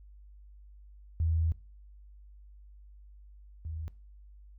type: tone pair in turn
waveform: sine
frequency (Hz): 81.2 / 79.35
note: E2 / D#2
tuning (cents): -26 / +35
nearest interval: unison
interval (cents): 39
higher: first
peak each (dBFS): -25 / -35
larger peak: first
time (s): 1.2-1.52 / 3.65-3.88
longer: first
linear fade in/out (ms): 0
effects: noise-tail reverb RT60 0.4 s tail -21 dB re dry + added 50 Hz sine -50 dBFS peak until 4.58 s